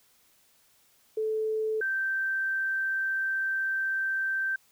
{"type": "tone pair in turn", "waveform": "sine", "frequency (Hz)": [436.4, 1561], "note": ["A4", "G6"], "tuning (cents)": [-14, -8], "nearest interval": "octave + minor seventh", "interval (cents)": 2206, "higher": "second", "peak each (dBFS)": -26, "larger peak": "neither", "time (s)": [[1.17, 1.81], [1.81, 4.56]], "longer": "second", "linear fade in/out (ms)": 5, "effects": ["white hiss -64 dBFS RMS until 4.71 s"]}